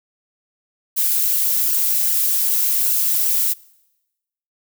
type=noise with flanger; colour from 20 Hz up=violet; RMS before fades=-18 dBFS; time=0.96-3.54 s; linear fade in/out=20 ms; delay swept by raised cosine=0.66 to 5.36 ms; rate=2.6 Hz; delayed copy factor=+0.6; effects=noise-tail reverb RT60 1.0 s tail -24 dB re dry